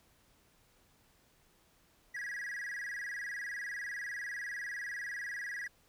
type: tone with vibrato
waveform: triangle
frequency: 1794 Hz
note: A6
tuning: 33 cents sharp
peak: -36 dBFS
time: 2.14-5.68 s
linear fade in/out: 10 ms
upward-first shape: square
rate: 20 Hz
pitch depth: 140 cents each way
effects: pink hiss -68 dBFS RMS until 5.88 s